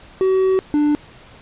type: tone pair in turn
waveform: triangle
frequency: 378.5 / 296 Hz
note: F#4 / D4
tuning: +39 / +14 cents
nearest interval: major third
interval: 425 cents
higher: first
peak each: -11 dBFS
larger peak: neither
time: 0.21-0.59 / 0.74-0.95 s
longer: first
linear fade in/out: 0 ms
effects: pink hiss -44 dBFS RMS until 1.41 s + resampled to 8000 Hz